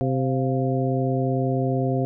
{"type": "harmonic tone with a mistuned harmonic", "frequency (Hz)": 130.81, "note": "C3", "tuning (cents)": 0, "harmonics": [1, 2, 3, 4, 5], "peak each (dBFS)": [-23, -26, -28, -29, -30], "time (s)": [0.01, 2.05], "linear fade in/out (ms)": 0, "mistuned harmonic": 5, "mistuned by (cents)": 98, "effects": []}